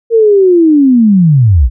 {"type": "linear sweep", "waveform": "sine", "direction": "down", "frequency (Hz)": [466.2, 50.6], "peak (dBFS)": -3, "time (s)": [0.1, 1.7], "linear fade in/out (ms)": 50, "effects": []}